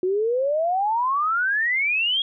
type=exponential sweep; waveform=sine; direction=up; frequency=358.2 to 3327 Hz; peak=-19 dBFS; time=0.03-2.22 s; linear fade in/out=2 ms; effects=none